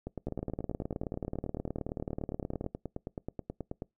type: two click trains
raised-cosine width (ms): 2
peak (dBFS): -23 / -21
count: 36 / 46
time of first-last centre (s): 0.07-3.821 / 0.27-2.664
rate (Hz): 9.33 / 18.8
effects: noise-tail reverb RT60 0.2 s tail -25 dB re dry